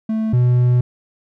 triangle tone pair in turn, 220 / 123.47 Hz, A3 / B2, 0 / 0 cents, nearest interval minor seventh, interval 1000 cents, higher first, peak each -15 / -9 dBFS, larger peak second, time 0.09-0.33 / 0.33-0.81 s, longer second, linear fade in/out 5 ms, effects none

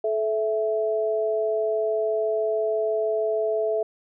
sine tone pair together, 433.2 / 659.3 Hz, A4 / E5, -27 / 0 cents, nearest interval perfect fifth, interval 727 cents, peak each -24 dBFS, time 0.04-3.83 s, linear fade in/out 5 ms, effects none

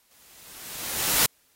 white noise with exponential growth, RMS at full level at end -19 dBFS, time 0.11-1.26 s, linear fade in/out 1 ms, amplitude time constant 250 ms, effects white hiss -64 dBFS RMS until 1.55 s + AAC 48 kbps

